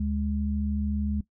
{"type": "tone pair together", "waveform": "sine", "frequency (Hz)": [73.6, 207.5], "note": ["D2", "G#3"], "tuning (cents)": [4, -1], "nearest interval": "octave + tritone", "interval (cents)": 1795, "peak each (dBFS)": -28, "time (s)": [0, 1.21], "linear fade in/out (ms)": 5, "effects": ["noise-tail reverb RT60 0.1 s tail -17 dB re dry"]}